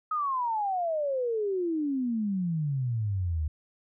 sine exponential sweep, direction down, 1276 to 73.8 Hz, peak -26 dBFS, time 0.11-3.48 s, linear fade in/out 5 ms, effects none

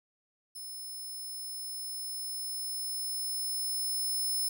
10% pulse tone with level ramp, 5240 Hz, E8, 11 cents flat, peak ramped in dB -35 to -23 dBFS, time 0.55-4.49 s, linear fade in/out 10 ms, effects none

